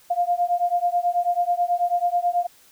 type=beating tone pair; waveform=sine; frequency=698.5 / 707.7 Hz; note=F5 / F5; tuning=0 / +23 cents; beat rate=9.2 Hz; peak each=-22 / -22 dBFS; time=0.1-2.47 s; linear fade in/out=10 ms; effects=white hiss -54 dBFS RMS until 2.71 s